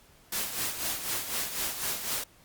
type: noise with tremolo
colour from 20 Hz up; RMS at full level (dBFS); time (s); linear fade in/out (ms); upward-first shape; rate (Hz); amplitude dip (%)
white; -30; 0.32-2.24; 5; sine; 4; 60
effects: pink hiss -59 dBFS RMS until 2.44 s + Opus 48 kbps